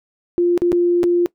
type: tone with dropouts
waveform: sine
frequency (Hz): 349.2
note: F4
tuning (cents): 0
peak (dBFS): -12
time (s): 0.38-1.26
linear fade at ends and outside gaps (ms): 0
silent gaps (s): 0.577-0.619 / 0.719-0.728 / 1.032-1.039
effects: noise-tail reverb RT60 0.1 s tail -21 dB re dry

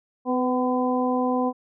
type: harmonic tone with a mistuned harmonic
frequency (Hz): 252.9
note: B3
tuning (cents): +41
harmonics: 1 / 2 / 3 / 4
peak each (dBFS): -23 / -26 / -28 / -29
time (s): 0.25-1.53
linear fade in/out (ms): 50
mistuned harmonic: 2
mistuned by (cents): -19
effects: none

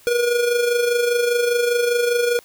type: tone with amplitude modulation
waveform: square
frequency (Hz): 480.1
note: B4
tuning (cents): -49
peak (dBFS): -15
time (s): 0.07-2.39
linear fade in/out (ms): 0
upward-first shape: sine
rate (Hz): 25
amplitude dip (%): 50
effects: white hiss -50 dBFS RMS until 2.44 s

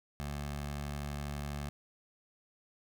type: tone with notch filter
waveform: 15% pulse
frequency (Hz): 72.1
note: D2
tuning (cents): -31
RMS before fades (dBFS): -39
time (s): 0.2-1.69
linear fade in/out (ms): 0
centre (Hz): 300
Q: 1.9
effects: none

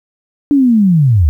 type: linear sweep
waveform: sine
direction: down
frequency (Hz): 293.7 to 67.4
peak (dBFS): -6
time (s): 0.51-1.29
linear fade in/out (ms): 0
effects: 8-bit

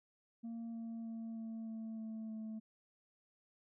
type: tone with pitch steps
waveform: sine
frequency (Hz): 230.1 / 228.2 / 226.4 / 224.6 / 222.8 / 221 / 219.2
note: A#3 / A#3 / A3 / A3 / A3 / A3 / A3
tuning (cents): -22 / -37 / +50 / +36 / +22 / +8 / -6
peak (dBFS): -39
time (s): 0.43-2.6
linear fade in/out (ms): 20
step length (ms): 310
effects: tanh soft clip ceiling -41 dBFS

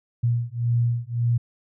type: beating tone pair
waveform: sine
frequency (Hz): 117.9 / 119.7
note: A#2 / A#2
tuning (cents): +20 / +46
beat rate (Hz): 1.8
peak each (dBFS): -23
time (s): 0.23-1.38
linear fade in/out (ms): 10
effects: none

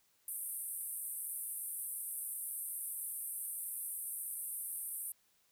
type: band-pass noise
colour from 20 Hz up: pink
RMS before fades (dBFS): -42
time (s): 0.28-5.12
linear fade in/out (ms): 2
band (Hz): 8700 to 14000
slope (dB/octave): 96
effects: white hiss -73 dBFS RMS until 5.51 s

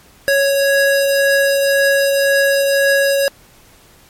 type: tone pair together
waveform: square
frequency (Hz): 554.4 / 1661.3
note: C#5 / G#6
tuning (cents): 0 / 0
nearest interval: octave + perfect fifth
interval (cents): 1900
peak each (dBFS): -13 / -18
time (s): 0.28-3.28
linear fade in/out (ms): 0
effects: pink hiss -47 dBFS RMS until 4.09 s + MP3 64 kbps

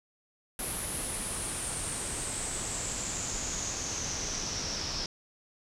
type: noise with low-pass filter sweep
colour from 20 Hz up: pink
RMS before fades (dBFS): -35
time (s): 0.59-5.06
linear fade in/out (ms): 2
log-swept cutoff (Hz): 11000 to 5300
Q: 8.3
effects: none

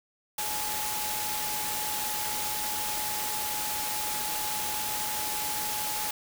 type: tone in noise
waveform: sine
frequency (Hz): 849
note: G#5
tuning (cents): +38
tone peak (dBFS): -36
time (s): 0.38-6.11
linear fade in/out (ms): 5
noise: white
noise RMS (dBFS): -32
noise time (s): 0.38-6.11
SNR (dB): -7
effects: none

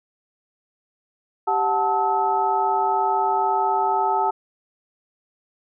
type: tone cluster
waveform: sine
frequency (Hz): 390.9 / 736 / 878 / 1289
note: G4 / F#5 / A5 / E6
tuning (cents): -5 / -9 / -4 / -39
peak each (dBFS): -27 / -24 / -20 / -27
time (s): 1.47-4.31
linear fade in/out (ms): 10
effects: none

